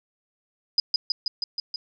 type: tone with echo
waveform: sine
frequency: 4978 Hz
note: D#8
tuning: in tune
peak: -16 dBFS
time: 0.78-0.8 s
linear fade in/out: 2 ms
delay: 160 ms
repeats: 6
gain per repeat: -2 dB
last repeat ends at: 1.76 s
effects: none